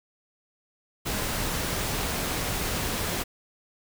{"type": "noise", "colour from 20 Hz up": "pink", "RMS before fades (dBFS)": -29, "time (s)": [1.05, 3.24], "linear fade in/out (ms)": 20, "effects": []}